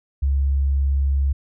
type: tone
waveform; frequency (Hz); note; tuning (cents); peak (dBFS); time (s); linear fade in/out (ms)
sine; 68.9; C#2; -10; -16; 0.22-1.33; 10
effects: none